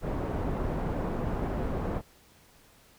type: low-pass noise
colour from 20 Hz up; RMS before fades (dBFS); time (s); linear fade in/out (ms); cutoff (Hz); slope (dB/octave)
pink; -31; 0.01-2.02; 50; 840; 12
effects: pink hiss -59 dBFS RMS until 2.98 s